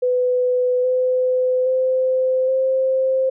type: tone with pitch steps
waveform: sine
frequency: 499.5 / 507.9 / 516.5 / 525.2 Hz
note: B4 / B4 / C5 / C5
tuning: +20 / +48 / -22 / +6 cents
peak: -15 dBFS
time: 0.02-3.3 s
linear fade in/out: 10 ms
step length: 820 ms
effects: none